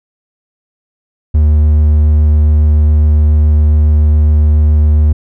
triangle tone, 75.6 Hz, D#2, 49 cents flat, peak -3 dBFS, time 1.34-5.13 s, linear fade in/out 10 ms, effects none

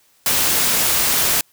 white noise, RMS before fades -17 dBFS, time 0.26-1.41 s, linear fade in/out 2 ms, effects white hiss -57 dBFS RMS until 1.52 s

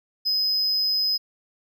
triangle tone, 5050 Hz, D#8, 25 cents sharp, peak -19 dBFS, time 0.25-1.18 s, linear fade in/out 20 ms, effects none

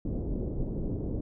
pink low-pass noise, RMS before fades -32 dBFS, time 0.05-1.21 s, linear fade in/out 5 ms, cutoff 450 Hz, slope 24 dB/octave, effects none

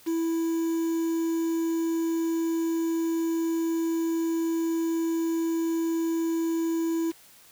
triangle tone with quantisation, 329.6 Hz, E4, in tune, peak -22 dBFS, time 0.06-7.12 s, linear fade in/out 20 ms, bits 7, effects white hiss -54 dBFS RMS until 7.51 s

